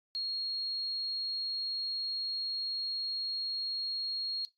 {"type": "tone", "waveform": "sine", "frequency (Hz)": 4281, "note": "C8", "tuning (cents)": 39, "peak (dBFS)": -32, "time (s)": [0.15, 4.45], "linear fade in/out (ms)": 0, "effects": ["noise-tail reverb RT60 0.2 s tail -18 dB re dry", "MP3 64 kbps"]}